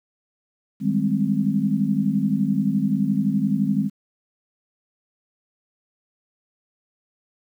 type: chord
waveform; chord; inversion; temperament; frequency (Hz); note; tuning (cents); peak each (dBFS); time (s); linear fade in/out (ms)
sine; Ab major seventh; second; equal; 155.56 / 196 / 207.7 / 261.6; Eb3 / G3 / Ab3 / C4; 0 / 0 / 0 / 0; -27 / -23 / -22 / -25; 0.8-3.9; 50
effects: 9-bit